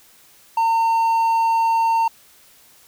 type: tone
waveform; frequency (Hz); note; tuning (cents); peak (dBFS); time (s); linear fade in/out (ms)
triangle; 910; A#5; -42; -13; 0.57-2.08; 5
effects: white hiss -51 dBFS RMS until 2.87 s